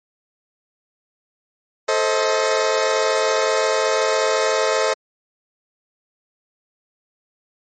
sawtooth chord, A diminished, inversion none, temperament just, 440 / 528 / 633.6 Hz, A4 / C5 / Eb5, 0 / +16 / +31 cents, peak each -17 dBFS, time 1.88-4.94 s, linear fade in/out 10 ms, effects MP3 32 kbps

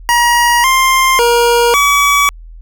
25% pulse tone with pitch steps, 953 / 1053 / 473.8 / 1140 Hz, A#5 / C6 / A#4 / C#6, +38 / +11 / +28 / +48 cents, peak -4 dBFS, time 0.09-2.29 s, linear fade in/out 0 ms, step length 550 ms, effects added 41 Hz sine -30 dBFS peak until 2.61 s

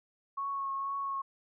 sine tone with vibrato, 1100 Hz, C#6, 14 cents flat, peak -32 dBFS, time 0.37-1.22 s, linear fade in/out 10 ms, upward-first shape triangle, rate 2.1 Hz, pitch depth 20 cents each way, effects none

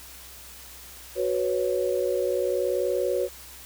sine chord, F# suspended fourth, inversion none, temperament equal, 370 / 493.9 / 554.4 Hz, F#4 / B4 / C#5, 0 / 0 / 0 cents, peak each -27 dBFS, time 1.15-3.29 s, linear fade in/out 50 ms, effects added 63 Hz sine -51 dBFS peak until 3.65 s + white hiss -45 dBFS RMS until 3.65 s

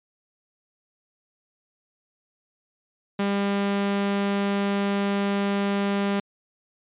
sawtooth tone, 200 Hz, G3, 35 cents sharp, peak -18 dBFS, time 3.19-6.2 s, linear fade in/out 5 ms, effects resampled to 8000 Hz

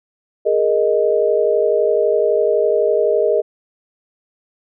sine chord, Ab suspended second, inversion none, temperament just, 415.3 / 467.2 / 623 Hz, Ab4 / Bb4 / Eb5, 0 / +4 / +2 cents, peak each -17 dBFS, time 0.45-3.42 s, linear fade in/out 20 ms, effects none

